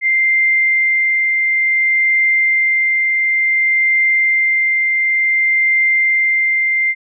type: tone with tremolo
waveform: sine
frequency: 2093 Hz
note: C7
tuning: in tune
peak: -10 dBFS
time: 0.01-6.95 s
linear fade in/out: 50 ms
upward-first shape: triangle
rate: 0.56 Hz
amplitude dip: 25%
effects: none